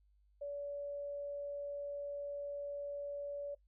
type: tone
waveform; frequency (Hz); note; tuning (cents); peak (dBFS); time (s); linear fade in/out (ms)
sine; 572; D5; -46; -39; 0.41-3.55; 10
effects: noise-tail reverb RT60 0.1 s tail -19 dB re dry + added 50 Hz sine -67 dBFS peak until 3.67 s